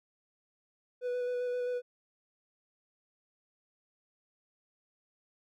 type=tone with vibrato; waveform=triangle; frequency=493.5 Hz; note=B4; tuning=1 cent flat; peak=-29 dBFS; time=1.01-1.82 s; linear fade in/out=50 ms; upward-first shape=square; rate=7.6 Hz; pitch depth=10 cents each way; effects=none